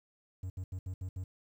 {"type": "tone bursts at uneven times", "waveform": "triangle", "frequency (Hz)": 92.5, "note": "F#2", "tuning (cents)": 0, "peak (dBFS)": -34, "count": 6, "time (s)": [[0.43, 0.5], [0.57, 0.64], [0.72, 0.79], [0.86, 0.94], [1.01, 1.09], [1.16, 1.24]], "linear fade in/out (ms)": 5, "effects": ["11-bit"]}